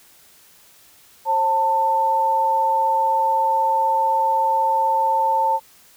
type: tone pair together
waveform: sine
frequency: 537 / 892 Hz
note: C5 / A5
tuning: +45 / +23 cents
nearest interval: major sixth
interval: 878 cents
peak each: -25 / -16 dBFS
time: 1.25-5.6 s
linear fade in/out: 50 ms
effects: white hiss -51 dBFS RMS until 5.96 s